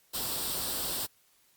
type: noise with comb filter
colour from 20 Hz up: white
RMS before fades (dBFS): -33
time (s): 0.13-1.07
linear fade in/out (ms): 20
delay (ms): 0.23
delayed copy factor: +0.6
effects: white hiss -66 dBFS RMS until 1.56 s + Opus 48 kbps